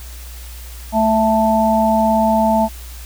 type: harmonic tone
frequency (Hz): 220.5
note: A3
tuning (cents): +4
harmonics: 1 / 3 / 4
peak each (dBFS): -16 / -16 / -16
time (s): 0.92-2.69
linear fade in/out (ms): 50
effects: added 60 Hz sine -31 dBFS peak until 3.05 s + white hiss -39 dBFS RMS until 3.05 s